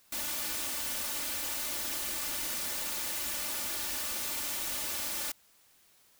white noise with comb filter, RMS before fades -35 dBFS, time 0.12-5.32 s, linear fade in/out 5 ms, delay 3.4 ms, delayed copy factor +0.65, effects white hiss -64 dBFS RMS until 6.19 s

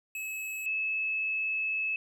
square / sine tone pair in turn, 2583 / 2598 Hz, E7 / E7, -36 / -26 cents, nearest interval unison, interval 10 cents, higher second, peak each -35 / -28 dBFS, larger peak second, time 0.15-0.66 / 0.66-1.96 s, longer second, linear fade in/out 2 ms, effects none

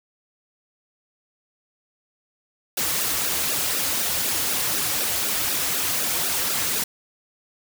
white noise with flanger, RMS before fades -24 dBFS, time 2.77-6.84 s, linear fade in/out 5 ms, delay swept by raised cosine 0.92 to 5.22 ms, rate 4 Hz, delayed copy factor -0.85, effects none

